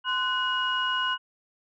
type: tone cluster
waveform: sine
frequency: 1032 / 1486 / 2893 Hz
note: C6 / F#6 / F#7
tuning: -24 / +7 / -40 cents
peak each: -28 dBFS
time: 0.04-1.18 s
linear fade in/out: 50 ms
effects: tanh soft clip ceiling -15 dBFS